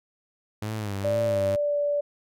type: tone with vibrato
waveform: sawtooth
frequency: 103.83 Hz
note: G#2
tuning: in tune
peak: -25 dBFS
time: 0.62-1.56 s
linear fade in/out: 5 ms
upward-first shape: sine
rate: 2.1 Hz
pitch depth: 96 cents each way
type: tone with pitch glide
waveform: sine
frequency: 585 to 580.6 Hz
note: D5 to D5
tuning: -7 to -20 cents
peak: -22 dBFS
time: 1.04-2.01 s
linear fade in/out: 10 ms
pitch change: -13 cents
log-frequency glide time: 1.63-1.77 s
effects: none